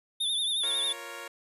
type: tone with vibrato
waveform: square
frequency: 3576 Hz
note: A7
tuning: 27 cents sharp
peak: -27 dBFS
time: 0.2-0.93 s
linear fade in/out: 10 ms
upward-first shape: triangle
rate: 11 Hz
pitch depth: 81 cents each way
type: chord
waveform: 10% pulse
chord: Bb minor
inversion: second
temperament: equal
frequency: 349.2 / 466.2 / 554.4 Hz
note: F4 / Bb4 / Db5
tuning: 0 / 0 / 0 cents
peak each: -38 / -35 / -34 dBFS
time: 0.63-1.28 s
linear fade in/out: 5 ms
effects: resampled to 32000 Hz